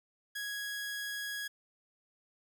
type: tone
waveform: sawtooth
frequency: 1661.2 Hz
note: G#6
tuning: in tune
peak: -33 dBFS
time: 0.35-1.48 s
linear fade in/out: 10 ms
effects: none